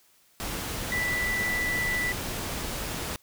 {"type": "tone in noise", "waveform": "sine", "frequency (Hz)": 1975.5, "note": "B6", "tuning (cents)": 0, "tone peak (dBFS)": -26, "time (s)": [0.92, 2.12], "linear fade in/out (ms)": 0, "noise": "pink", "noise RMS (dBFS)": -33, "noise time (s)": [0.4, 3.16], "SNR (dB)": 4, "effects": ["white hiss -62 dBFS RMS until 3.22 s"]}